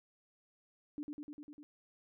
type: tone with echo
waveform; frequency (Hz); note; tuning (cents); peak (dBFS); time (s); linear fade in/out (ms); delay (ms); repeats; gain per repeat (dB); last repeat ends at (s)
sine; 294.5; D4; +5; -38; 0.98-1.03; 0; 100; 6; -2; 1.63
effects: none